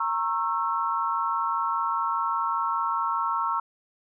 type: tone cluster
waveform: sine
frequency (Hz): 928 / 1093 / 1331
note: A#5 / C#6 / E6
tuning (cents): -8 / -25 / +16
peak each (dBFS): -28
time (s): 0-3.6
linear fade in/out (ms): 5
effects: none